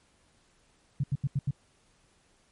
sine tone bursts, 138.4 Hz, C#3, 2 cents flat, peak -24 dBFS, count 5, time 1-1.509 s, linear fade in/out 5 ms, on 37 ms, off 81 ms, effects pink hiss -66 dBFS RMS until 2.51 s + MP3 48 kbps

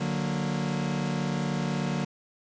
40% pulse chord, D augmented, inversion none, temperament equal with one note detuned, 146.83 / 183.08 / 233.1 Hz, D3 / F#3 / A#3, 0 / -18 / 0 cents, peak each -30 / -30 / -32 dBFS, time 0-2.05 s, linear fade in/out 10 ms, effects resampled to 16000 Hz + 8-bit

